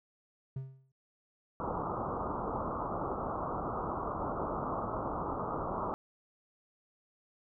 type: tone with exponential decay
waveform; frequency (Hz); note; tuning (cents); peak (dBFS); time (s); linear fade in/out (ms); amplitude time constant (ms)
triangle; 132.9; C3; +27; -31; 0.56-0.92; 5; 77
type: low-pass noise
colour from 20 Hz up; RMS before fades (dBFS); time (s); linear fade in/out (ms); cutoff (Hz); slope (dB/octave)
white; -36; 1.6-5.94; 0; 1300; 96
effects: none